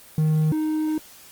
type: tone pair in turn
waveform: triangle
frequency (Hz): 155.56 / 310.4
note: D#3 / D#4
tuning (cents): 0 / -4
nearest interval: octave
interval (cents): 1196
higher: second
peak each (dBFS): -15 / -19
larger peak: first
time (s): 0.18-0.52 / 0.52-0.98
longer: second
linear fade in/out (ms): 2
effects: white hiss -47 dBFS RMS until 1.31 s + Opus 24 kbps